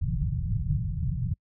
white low-pass noise, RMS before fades -28 dBFS, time 0.01-1.34 s, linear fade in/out 5 ms, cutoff 170 Hz, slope 96 dB/octave, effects noise-tail reverb RT60 0.1 s tail -26 dB re dry

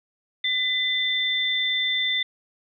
sine tone pair together, 2018 / 3551 Hz, B6 / A7, +37 / +15 cents, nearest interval minor seventh, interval 978 cents, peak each -25 / -23 dBFS, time 0.44-2.23 s, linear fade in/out 5 ms, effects none

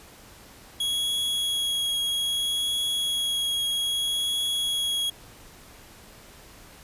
45% pulse tone with vibrato, 3322 Hz, G#7, in tune, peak -24 dBFS, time 0.8-5.1 s, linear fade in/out 5 ms, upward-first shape triangle, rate 0.62 Hz, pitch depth 11 cents each way, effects pink hiss -49 dBFS RMS until 6.83 s + resampled to 32000 Hz

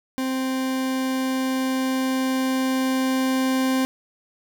40% pulse tone with level ramp, 261.6 Hz, C4, in tune, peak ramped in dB -22 to -18 dBFS, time 0.18-3.85 s, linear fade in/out 0 ms, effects none

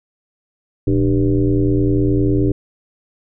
sine tone with frequency modulation, 208.3 Hz, G#3, 5 cents sharp, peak -12 dBFS, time 0.87-2.52 s, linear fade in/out 5 ms, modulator 89.9 Hz, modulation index 2.2, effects none

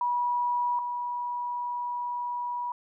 sine tone pair in turn, 971 / 971 Hz, B5 / B5, -30 / -30 cents, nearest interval unison, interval 0 cents, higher neither, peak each -24 / -29 dBFS, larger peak first, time 0.01-0.79 / 0.79-2.72 s, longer second, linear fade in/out 2 ms, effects none

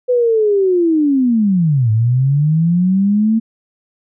sine linear two-way sweep, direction down then up, 504 to 106.9 to 227 Hz, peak -10 dBFS, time 0.08-3.4 s, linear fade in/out 20 ms, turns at 1.91 s, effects none

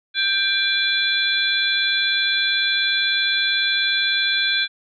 sine tone cluster, 1577 / 2368 / 3441 / 4045 Hz, G6 / D7 / A7 / B7, +10 / +14 / -39 / +41 cents, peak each -22 / -25 / -22 / -23 dBFS, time 0.14-4.68 s, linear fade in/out 50 ms, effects none

